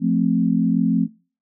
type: chord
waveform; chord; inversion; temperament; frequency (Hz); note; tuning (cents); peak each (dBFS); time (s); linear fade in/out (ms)
sine; F major; none; equal; 174.61 / 220 / 261.6; F3 / A3 / C4; 0 / 0 / 0; -20; 0-1.08; 50
effects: noise-tail reverb RT60 0.4 s tail -25 dB re dry